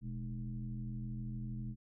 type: tone with frequency modulation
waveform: sine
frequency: 124.2 Hz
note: B2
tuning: 10 cents sharp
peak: -38 dBFS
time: 0.01-1.76 s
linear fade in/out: 50 ms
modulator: 87 Hz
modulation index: 1.1
effects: none